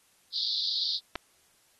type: band-pass noise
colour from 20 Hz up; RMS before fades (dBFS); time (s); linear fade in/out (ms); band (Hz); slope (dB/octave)
pink; -30; 0.32-1; 50; 3600 to 4900; 96
type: clicks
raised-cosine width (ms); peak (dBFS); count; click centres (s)
0.3; -17; 2; 1.155 / 1.158
effects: white hiss -65 dBFS RMS until 1.79 s + AAC 32 kbps